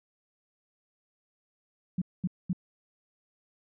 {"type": "tone bursts", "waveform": "sine", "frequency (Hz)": 181.1, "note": "F#3", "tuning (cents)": -37, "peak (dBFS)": -25, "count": 3, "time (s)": [1.98, 2.531], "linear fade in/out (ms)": 5, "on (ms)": 37, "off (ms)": 220, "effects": []}